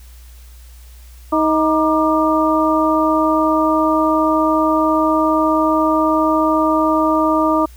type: harmonic tone with a mistuned harmonic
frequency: 314.5 Hz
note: D#4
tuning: 19 cents sharp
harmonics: 1 / 2 / 3 / 4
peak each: -16 / -18 / -20 / -18 dBFS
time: 1.32-7.66 s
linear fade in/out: 10 ms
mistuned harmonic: 4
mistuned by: -91 cents
effects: added 60 Hz sine -37 dBFS peak until 7.76 s + white hiss -49 dBFS RMS until 7.76 s